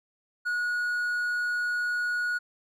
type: tone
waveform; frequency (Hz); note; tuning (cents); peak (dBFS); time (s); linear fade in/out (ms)
triangle; 1454; F#6; -31; -24; 0.45-2.39; 20
effects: none